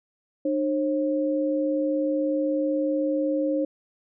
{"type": "tone pair together", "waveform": "sine", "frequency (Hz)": [302.1, 538.3], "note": ["D4", "C5"], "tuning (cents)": [49, 49], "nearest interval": "minor seventh", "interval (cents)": 1000, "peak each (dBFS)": [-24, -25], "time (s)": [0.45, 3.65], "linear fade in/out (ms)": 5, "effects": []}